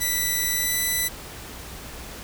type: tone with pitch glide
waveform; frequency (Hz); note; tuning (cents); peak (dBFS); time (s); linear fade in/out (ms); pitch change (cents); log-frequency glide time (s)
5% pulse; 1975.5 to 1989.2; B6 to B6; 0 to +12; -12; 0-1.09; 20; +12; 0.52-0.84
effects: added 61 Hz sine -44 dBFS peak until 2.23 s + pink hiss -39 dBFS RMS until 2.23 s